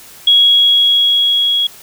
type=tone with level ramp; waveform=sine; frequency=3322 Hz; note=G#7; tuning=in tune; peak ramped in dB=-5 to -11 dBFS; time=0.27-1.67 s; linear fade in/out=5 ms; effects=white hiss -38 dBFS RMS until 1.82 s